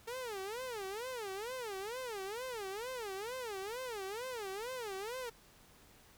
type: tone with vibrato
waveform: sawtooth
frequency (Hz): 444.4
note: A4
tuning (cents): +17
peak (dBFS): -36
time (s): 0.07-5.3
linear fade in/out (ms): 10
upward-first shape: sine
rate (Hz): 2.2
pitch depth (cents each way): 270
effects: pink hiss -62 dBFS RMS until 6.17 s